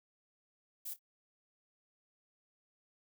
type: noise with echo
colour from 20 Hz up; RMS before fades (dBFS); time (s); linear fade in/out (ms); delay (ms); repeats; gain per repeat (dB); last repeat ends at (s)
violet; -42; 0.85-0.94; 10; 27; 2; -15; 0.994
effects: none